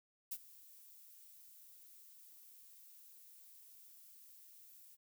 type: noise with ADSR envelope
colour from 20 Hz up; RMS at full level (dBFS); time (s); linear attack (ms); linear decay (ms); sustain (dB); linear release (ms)
violet; -40; 0.31-4.97; 11; 52; -20; 35
effects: none